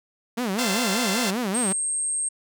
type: tone with vibrato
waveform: sawtooth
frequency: 217.5 Hz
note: A3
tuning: 20 cents flat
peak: -20 dBFS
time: 0.37-1.73 s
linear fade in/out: 10 ms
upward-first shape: sine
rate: 5.1 Hz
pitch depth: 260 cents each way
type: chord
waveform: 5% pulse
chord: F major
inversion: second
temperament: equal with one note detuned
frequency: 523.3 / 687.3 / 880 Hz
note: C5 / F5 / A5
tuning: 0 / -28 / 0 cents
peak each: -18 / -16 / -19 dBFS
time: 0.58-1.31 s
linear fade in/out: 10 ms
type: tone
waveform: sine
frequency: 8450 Hz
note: C9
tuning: 16 cents sharp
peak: -23 dBFS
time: 1.54-2.29 s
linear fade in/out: 10 ms
effects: none